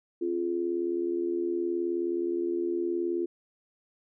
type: tone with amplitude modulation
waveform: sine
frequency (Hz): 346.1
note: F4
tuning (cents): -16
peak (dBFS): -23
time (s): 0.21-3.26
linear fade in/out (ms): 10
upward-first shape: sine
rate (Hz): 79.2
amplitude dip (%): 75
effects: none